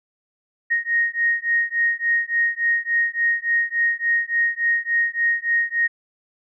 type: beating tone pair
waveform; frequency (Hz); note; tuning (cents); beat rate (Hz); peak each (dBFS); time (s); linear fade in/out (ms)
sine; 1864.7 / 1868.2; A#6 / A#6; 0 / +3; 3.5; -21; 0.7-5.88; 20
effects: none